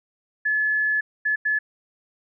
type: tone bursts at uneven times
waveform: sine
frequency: 1717 Hz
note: A6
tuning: 43 cents flat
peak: -19 dBFS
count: 3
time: 0.45-1.01 / 1.25-1.36 / 1.45-1.59 s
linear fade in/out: 10 ms
effects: none